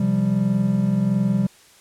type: chord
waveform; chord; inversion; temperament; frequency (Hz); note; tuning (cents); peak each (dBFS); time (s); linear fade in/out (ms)
triangle; C suspended fourth; none; equal; 130.81 / 174.61 / 196; C3 / F3 / G3; 0 / 0 / 0; -22 / -22 / -17; 0-1.47; 5
effects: white hiss -51 dBFS RMS until 1.8 s + low-pass 10000 Hz 12 dB/octave